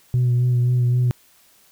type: tone with vibrato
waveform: sine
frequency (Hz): 123.3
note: B2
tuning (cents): -2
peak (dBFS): -13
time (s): 0.14-1.11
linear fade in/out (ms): 0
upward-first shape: sine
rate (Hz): 3.8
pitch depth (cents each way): 23
effects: tanh soft clip ceiling -13 dBFS + white hiss -55 dBFS RMS until 1.71 s